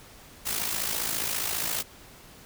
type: noise with amplitude modulation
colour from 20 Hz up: white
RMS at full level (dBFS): -27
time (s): 0.45-1.83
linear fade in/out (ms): 20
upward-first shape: sine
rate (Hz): 54.8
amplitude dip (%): 60
effects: pink hiss -50 dBFS RMS until 2.45 s